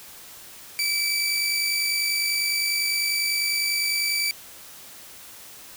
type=tone pair together; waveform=sawtooth; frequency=2311 / 4672 Hz; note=D7 / D8; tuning=-28 / -10 cents; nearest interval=octave; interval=1218 cents; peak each=-21 / -23 dBFS; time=0.79-4.31 s; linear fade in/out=0 ms; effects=white hiss -44 dBFS RMS until 5.76 s